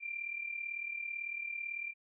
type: tone with amplitude modulation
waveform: sine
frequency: 2370 Hz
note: D7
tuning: 15 cents sharp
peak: -34 dBFS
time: 0-1.94 s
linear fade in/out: 50 ms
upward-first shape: sine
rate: 38 Hz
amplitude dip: 70%
effects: none

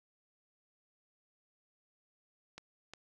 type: clicks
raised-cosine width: 0.2 ms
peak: -29 dBFS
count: 2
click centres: 2.58 / 2.936 s
effects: none

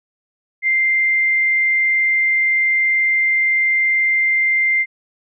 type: tone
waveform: sine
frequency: 2093 Hz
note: C7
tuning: in tune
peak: -13 dBFS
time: 0.62-4.86 s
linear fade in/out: 50 ms
effects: none

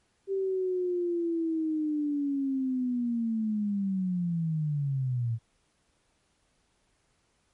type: linear sweep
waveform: sine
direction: down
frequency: 392 to 111.4 Hz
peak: -26 dBFS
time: 0.27-5.39 s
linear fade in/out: 50 ms
effects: pink hiss -71 dBFS RMS until 7.53 s + MP3 48 kbps

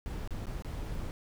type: noise with dropouts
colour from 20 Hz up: brown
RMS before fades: -37 dBFS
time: 0.06-1.11 s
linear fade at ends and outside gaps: 0 ms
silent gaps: 0.275-0.307 / 0.457-0.468 / 0.623-0.647 / 0.946-0.95 s
effects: none

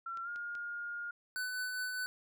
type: tone with pitch glide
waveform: sine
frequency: 1358 to 1419.8 Hz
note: F6 to F6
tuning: -49 to +28 cents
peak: -38 dBFS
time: 0.06-1.11 s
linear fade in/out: 5 ms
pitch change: +77 cents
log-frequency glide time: 0.23-0.29 s
type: clicks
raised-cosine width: 0.2 ms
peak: -37 dBFS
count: 3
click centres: 0.173 / 0.36 / 0.552 s
type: tone with tremolo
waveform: square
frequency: 1500 Hz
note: F#6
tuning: 23 cents sharp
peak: -35 dBFS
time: 1.36-2.06 s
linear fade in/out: 0 ms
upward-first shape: triangle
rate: 4.9 Hz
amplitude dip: 35%
effects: none

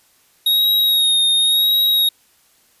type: tone with vibrato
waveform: square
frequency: 3756 Hz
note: A#7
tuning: 12 cents sharp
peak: -13 dBFS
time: 0.46-2.09 s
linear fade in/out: 5 ms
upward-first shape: sine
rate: 0.93 Hz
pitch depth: 32 cents each way
effects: white hiss -56 dBFS RMS until 2.8 s + resampled to 32000 Hz

